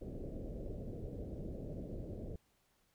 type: low-pass noise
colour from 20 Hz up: pink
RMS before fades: -44 dBFS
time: 0.01-2.36 s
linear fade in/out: 5 ms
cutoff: 590 Hz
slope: 48 dB/octave
effects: pink hiss -75 dBFS RMS until 2.94 s